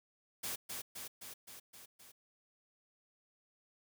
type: noise with echo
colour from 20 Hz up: white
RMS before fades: -40 dBFS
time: 0.43-0.56 s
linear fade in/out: 10 ms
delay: 260 ms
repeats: 6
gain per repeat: -3 dB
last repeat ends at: 2.12 s
effects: none